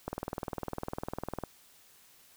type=click train; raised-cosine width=1 ms; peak=-20 dBFS; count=28; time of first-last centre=0.08-1.437 s; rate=19.9 Hz; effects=white hiss -60 dBFS RMS until 2.36 s